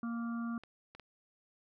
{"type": "harmonic tone", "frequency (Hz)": 233.1, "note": "A#3", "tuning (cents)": 0, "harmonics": [1, 3, 5, 6], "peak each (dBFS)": [-35, -54, -47, -50], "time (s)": [0.03, 0.58], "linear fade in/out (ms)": 2}
{"type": "clicks", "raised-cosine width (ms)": 0.3, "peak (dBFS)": -35, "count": 3, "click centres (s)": [0.636, 0.95, 0.997]}
{"effects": []}